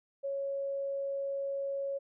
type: tone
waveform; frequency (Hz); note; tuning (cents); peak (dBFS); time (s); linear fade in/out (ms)
sine; 553; C#5; -4; -32; 0.23-1.99; 20
effects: none